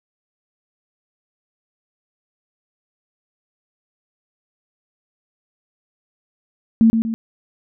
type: tone with echo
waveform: sine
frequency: 225.7 Hz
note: A3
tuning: 44 cents sharp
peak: -8 dBFS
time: 6.81-6.9 s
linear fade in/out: 0 ms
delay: 120 ms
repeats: 2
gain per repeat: -6 dB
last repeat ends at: 7.14 s
effects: none